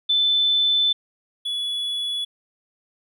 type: tone pair in turn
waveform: sine / triangle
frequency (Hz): 3520 / 3404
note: A7 / G#7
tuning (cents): 0 / +42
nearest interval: minor second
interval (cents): 58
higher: first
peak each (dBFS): -16 / -22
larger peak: first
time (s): 0.09-0.93 / 1.45-2.25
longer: first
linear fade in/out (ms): 10
effects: none